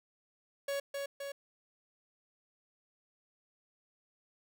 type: tone with echo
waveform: 45% pulse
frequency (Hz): 559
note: C#5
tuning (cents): +14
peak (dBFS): -33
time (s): 0.68-0.8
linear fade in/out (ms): 5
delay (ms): 260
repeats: 2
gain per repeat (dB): -3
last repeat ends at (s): 1.32
effects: none